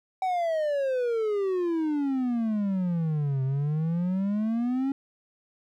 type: exponential two-way sweep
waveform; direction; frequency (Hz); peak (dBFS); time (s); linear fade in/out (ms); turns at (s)
triangle; down then up; 764 to 130.81 to 277; -22; 0.22-4.92; 2; 3.43
effects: none